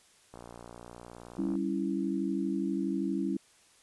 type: click train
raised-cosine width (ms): 1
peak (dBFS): -32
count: 73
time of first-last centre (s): 0.34-1.554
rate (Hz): 59.3
type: chord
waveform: sine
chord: C# diminished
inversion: second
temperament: equal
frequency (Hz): 196 / 277.2 / 329.6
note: G3 / C#4 / E4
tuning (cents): 0 / 0 / 0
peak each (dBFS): -33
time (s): 1.38-3.37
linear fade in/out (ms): 5
effects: white hiss -62 dBFS RMS until 3.82 s + resampled to 24000 Hz